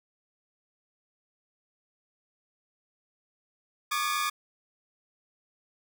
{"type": "tone cluster", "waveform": "sawtooth", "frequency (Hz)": [1118, 1207, 1696], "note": ["C#6", "D6", "G#6"], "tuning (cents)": [14, 47, 36], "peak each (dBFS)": [-29, -25, -33], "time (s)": [3.91, 4.3], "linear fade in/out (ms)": 10, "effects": []}